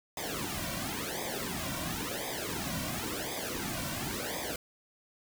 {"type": "noise with flanger", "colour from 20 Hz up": "pink", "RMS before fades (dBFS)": -36, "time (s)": [0.17, 4.56], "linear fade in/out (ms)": 2, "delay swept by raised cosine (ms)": [0.7, 2.4], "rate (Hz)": 0.95, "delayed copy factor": -0.95, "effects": []}